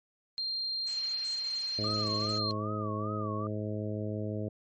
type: tone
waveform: sine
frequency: 4188 Hz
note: C8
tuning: 1 cent sharp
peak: -31 dBFS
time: 0.38-2.51 s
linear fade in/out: 0 ms
type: noise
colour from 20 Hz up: blue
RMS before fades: -40 dBFS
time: 0.86-2.39 s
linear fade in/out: 20 ms
type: harmonic tone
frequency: 105.9 Hz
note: G#2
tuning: 34 cents sharp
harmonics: 1 / 2 / 3 / 4 / 5 / 6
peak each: -35 / -38 / -40 / -41 / -42 / -43 dBFS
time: 1.78-4.49 s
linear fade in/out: 10 ms
type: tone with vibrato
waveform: sine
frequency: 1178 Hz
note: D6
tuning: 5 cents sharp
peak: -37 dBFS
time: 1.84-3.47 s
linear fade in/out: 2 ms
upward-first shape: sine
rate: 2.5 Hz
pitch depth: 130 cents each way
effects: MP3 32 kbps